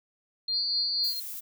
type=tone with tremolo; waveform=sine; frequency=4200 Hz; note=C8; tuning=6 cents sharp; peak=-25 dBFS; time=0.48-1.2 s; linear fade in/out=5 ms; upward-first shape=triangle; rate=4.1 Hz; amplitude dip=65%
type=tone; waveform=sine; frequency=4591 Hz; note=D8; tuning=40 cents flat; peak=-28 dBFS; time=0.52-1.14 s; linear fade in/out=50 ms
type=noise; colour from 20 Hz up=violet; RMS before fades=-38 dBFS; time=1.03-1.41 s; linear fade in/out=20 ms
effects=none